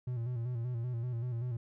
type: tone with vibrato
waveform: triangle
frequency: 120.4 Hz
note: B2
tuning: 44 cents flat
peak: -31 dBFS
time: 0.07-1.57 s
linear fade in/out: 5 ms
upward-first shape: square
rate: 5.2 Hz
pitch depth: 64 cents each way
effects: none